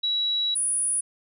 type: tone pair in turn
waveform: sine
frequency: 3900 / 9768 Hz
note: B7 / D#9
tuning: -23 / -33 cents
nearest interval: octave + major third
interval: 1590 cents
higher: second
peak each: -22 dBFS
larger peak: neither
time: 0.03-0.55 / 0.55-1.01 s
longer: first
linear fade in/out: 10 ms
effects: none